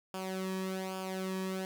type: tone with flanger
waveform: sawtooth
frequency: 188.6 Hz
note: F#3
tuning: 33 cents sharp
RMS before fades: -37 dBFS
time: 0.14-1.65 s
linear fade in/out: 0 ms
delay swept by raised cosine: 0.5 to 1.43 ms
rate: 1.2 Hz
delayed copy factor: -0.7
effects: none